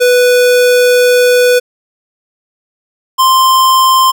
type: tone pair in turn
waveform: square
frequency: 493.9 / 1046.5 Hz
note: B4 / C6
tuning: 0 / 0 cents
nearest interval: octave + minor second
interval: 1300 cents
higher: second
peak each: -6 dBFS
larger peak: neither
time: 0-1.6 / 3.18-4.12 s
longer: first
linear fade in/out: 20 ms
effects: none